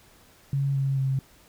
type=tone with pitch steps; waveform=sine; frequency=138.59 / 136.29 / 134.02 Hz; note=C#3 / C#3 / C3; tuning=0 / -29 / +42 cents; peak=-22 dBFS; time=0.53-1.19 s; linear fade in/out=2 ms; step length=220 ms; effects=pink hiss -56 dBFS RMS until 1.48 s